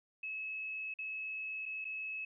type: tone with dropouts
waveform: sine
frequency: 2584 Hz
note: E7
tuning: 35 cents flat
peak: -38 dBFS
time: 0.23-2.25 s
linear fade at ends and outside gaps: 5 ms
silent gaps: 0.94-0.987 / 1.656-1.66 / 1.845-1.851 s
effects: none